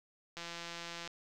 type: click train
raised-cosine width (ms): 0.2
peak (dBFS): -26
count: 121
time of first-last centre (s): 0.37-1.076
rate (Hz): 170
effects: 11-bit